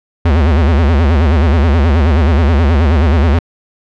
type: tone with vibrato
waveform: square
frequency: 76.8 Hz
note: D#2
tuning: 22 cents flat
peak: -8 dBFS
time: 0.25-3.39 s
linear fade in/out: 5 ms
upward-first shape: sine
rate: 9.4 Hz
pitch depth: 210 cents each way
effects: low-pass 3000 Hz 12 dB/octave